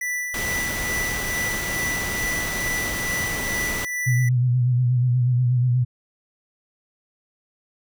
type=tone with tremolo; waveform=square; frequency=1975.5 Hz; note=B6; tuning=in tune; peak=-24 dBFS; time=0.01-4.29 s; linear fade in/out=5 ms; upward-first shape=sine; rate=2.3 Hz; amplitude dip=40%
type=noise; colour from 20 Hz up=pink; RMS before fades=-29 dBFS; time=0.34-3.85 s; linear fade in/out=2 ms
type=tone with vibrato; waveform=sine; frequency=124.1 Hz; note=B2; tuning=9 cents sharp; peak=-16 dBFS; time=4.06-5.85 s; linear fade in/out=20 ms; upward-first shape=sine; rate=8.3 Hz; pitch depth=49 cents each way
effects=none